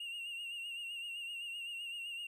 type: tone with vibrato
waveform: triangle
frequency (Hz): 2794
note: F7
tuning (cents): 0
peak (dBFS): -39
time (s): 0-2.27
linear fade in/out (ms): 5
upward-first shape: sine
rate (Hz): 7.8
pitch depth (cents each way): 48
effects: none